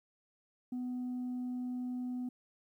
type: tone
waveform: sine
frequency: 249.4 Hz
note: B3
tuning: 17 cents sharp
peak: -33 dBFS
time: 0.72-2.29 s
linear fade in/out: 5 ms
effects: tanh soft clip ceiling -34 dBFS + 12-bit